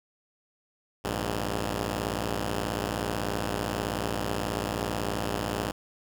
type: tone pair together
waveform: 5% pulse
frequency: 58.34 / 101.1 Hz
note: A#1 / G#2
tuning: +2 / -46 cents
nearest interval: minor seventh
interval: 952 cents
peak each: -20 dBFS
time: 1.04-5.72 s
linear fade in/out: 10 ms
effects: none

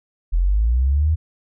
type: linear sweep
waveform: sine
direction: up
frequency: 39.76 to 81.4 Hz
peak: -14 dBFS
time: 0.32-1.16 s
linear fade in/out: 20 ms
effects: none

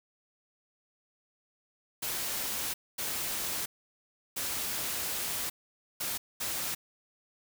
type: noise bursts at uneven times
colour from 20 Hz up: white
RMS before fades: -34 dBFS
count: 5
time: 2.02-2.74 / 2.98-3.66 / 4.36-5.5 / 6-6.18 / 6.4-6.75 s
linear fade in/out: 10 ms
effects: none

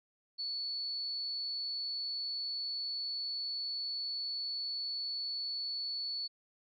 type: tone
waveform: sine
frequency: 4435 Hz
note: C#8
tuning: in tune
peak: -35 dBFS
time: 0.38-6.28 s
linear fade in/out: 20 ms
effects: none

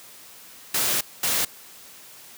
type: noise bursts at uneven times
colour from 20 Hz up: white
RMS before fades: -23 dBFS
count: 2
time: 0.74-1.01 / 1.23-1.45 s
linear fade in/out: 5 ms
effects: white hiss -46 dBFS RMS until 2.37 s + high-pass 100 Hz 12 dB/octave

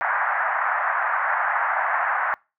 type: band-pass noise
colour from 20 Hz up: white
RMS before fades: -23 dBFS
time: 0.01-2.34 s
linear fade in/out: 0 ms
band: 690 to 1800 Hz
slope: 48 dB/octave
effects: noise-tail reverb RT60 0.3 s tail -26 dB re dry

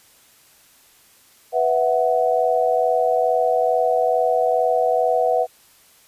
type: chord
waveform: sine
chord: B suspended fourth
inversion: none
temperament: just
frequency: 493.9 / 658.5 / 740.8 Hz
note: B4 / E5 / F#5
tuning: 0 / -2 / +2 cents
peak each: -20 dBFS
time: 1.52-5.47 s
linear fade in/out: 50 ms
effects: white hiss -53 dBFS RMS until 6.07 s + resampled to 32000 Hz

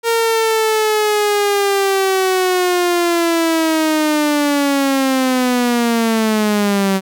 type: linear sweep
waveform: sawtooth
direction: down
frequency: 463.6 to 190 Hz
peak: -9 dBFS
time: 0.03-7.01 s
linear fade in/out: 50 ms
effects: none

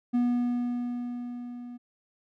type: tone with level ramp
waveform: triangle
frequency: 243.1 Hz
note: B3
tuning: 27 cents flat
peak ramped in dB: -19 to -37 dBFS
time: 0.13-1.78 s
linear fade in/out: 20 ms
effects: none

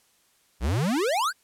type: exponential sweep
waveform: square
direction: up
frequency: 53.7 to 1661.2 Hz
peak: -23 dBFS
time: 0.6-1.33 s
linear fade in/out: 50 ms
effects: white hiss -64 dBFS RMS until 1.43 s + low-pass 12000 Hz 12 dB/octave

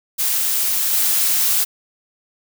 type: noise with level steps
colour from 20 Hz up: blue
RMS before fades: -19 / -17 dBFS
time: 0.18-1.65 s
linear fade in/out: 20 ms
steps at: 0.93 s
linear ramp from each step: 2 ms
effects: none

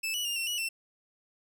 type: tone with pitch steps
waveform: sawtooth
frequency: 2630 / 2943 / 2814 / 2714 / 2923 / 2690 Hz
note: E7 / F#7 / F7 / E7 / F#7 / E7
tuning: -5 / -10 / +12 / +50 / -22 / +34 cents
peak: -27 dBFS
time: 0.03-0.69 s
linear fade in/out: 10 ms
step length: 110 ms
effects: none

